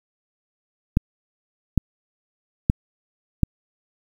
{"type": "clicks", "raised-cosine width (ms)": 5, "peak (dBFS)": -3, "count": 4, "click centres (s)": [0.971, 1.777, 2.699, 3.433], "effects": ["7-bit"]}